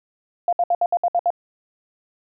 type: tone bursts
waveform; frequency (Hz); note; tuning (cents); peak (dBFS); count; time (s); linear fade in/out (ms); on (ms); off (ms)
sine; 698; F5; -1; -15; 8; 0.48-1.304; 2; 47; 64
effects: none